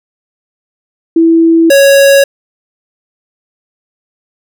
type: tone pair in turn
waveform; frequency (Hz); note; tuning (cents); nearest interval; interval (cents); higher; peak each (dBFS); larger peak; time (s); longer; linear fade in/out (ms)
sine / square; 329.6 / 554.3; E4 / C#5; 0 / 0; major sixth; 900; second; -3; neither; 1.16-1.7 / 1.7-2.24; neither; 5
effects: none